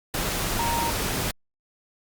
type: tone in noise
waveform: sine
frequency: 932.3 Hz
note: A#5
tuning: in tune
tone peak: -25 dBFS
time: 0.59-0.9 s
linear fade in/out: 2 ms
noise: pink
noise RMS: -27 dBFS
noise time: 0.14-1.31 s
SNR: -1 dB
effects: Opus 48 kbps